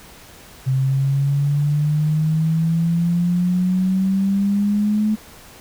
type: exponential sweep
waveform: sine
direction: up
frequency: 130.81 to 215.9 Hz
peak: -15 dBFS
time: 0.66-5.16 s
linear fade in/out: 20 ms
effects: pink hiss -43 dBFS RMS until 5.6 s